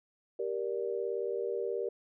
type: chord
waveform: sine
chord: G minor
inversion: none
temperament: just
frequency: 392 / 470.4 / 588 Hz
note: G4 / Bb4 / D5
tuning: 0 / +16 / +2 cents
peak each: -35 / -34 / -40 dBFS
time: 0.39-1.89 s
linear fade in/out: 5 ms
effects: none